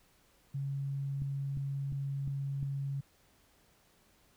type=tone; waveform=sine; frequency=138.5 Hz; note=C#3; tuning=1 cent flat; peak=-33 dBFS; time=0.54-3.01 s; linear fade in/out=10 ms
type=click train; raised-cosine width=5 ms; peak=-30 dBFS; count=5; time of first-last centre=1.22-2.628 s; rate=2.84 Hz
effects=pink hiss -67 dBFS RMS until 4.36 s